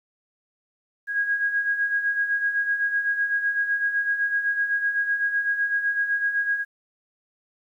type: beating tone pair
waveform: sine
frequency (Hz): 1636 / 1643.9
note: G#6 / G#6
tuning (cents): -26 / -18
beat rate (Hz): 7.9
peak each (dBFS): -29 / -22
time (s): 1.07-6.65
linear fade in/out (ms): 50
effects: 10-bit